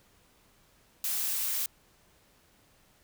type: noise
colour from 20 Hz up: blue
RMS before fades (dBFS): -31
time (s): 1.04-1.66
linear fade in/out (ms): 2
effects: pink hiss -64 dBFS RMS until 3.03 s